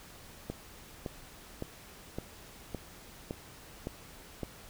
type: click train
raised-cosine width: 2 ms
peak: -22 dBFS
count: 8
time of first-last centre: 0.5-4.433 s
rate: 1.78 Hz
effects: pink hiss -52 dBFS RMS until 4.69 s